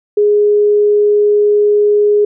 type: tone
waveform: sine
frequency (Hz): 415.3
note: G#4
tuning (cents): 0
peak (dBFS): -7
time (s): 0.17-2.25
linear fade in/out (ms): 5
effects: none